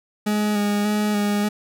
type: tone with vibrato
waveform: 40% pulse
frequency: 207.9 Hz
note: G#3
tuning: 2 cents sharp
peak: -18 dBFS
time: 0.26-1.49 s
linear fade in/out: 10 ms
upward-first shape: square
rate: 1.7 Hz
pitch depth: 18 cents each way
effects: none